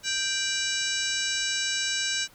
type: harmonic tone with a mistuned harmonic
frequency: 784 Hz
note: G5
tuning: in tune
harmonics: 2 / 3 / 4 / 5 / 6 / 7 / 8 / 9 / 10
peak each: -32 / -36 / -34 / -32 / -39 / -33 / -34 / -40 / -37 dBFS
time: 0.03-2.28 s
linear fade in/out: 50 ms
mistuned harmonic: 4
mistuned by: -120 cents
effects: pink hiss -55 dBFS RMS until 2.34 s